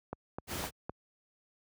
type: click train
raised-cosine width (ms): 1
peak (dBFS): -23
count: 4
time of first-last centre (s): 0.13-0.895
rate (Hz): 3.92
type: noise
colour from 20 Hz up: pink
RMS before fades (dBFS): -37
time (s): 0.47-0.71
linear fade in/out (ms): 50
effects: high-pass 60 Hz 12 dB/octave